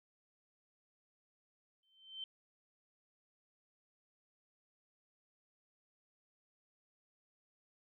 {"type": "tone with exponential growth", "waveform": "sine", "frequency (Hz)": 3100, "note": "G7", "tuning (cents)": -20, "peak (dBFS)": -39, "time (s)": [1.83, 2.24], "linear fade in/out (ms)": 2, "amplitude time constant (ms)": 89, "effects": []}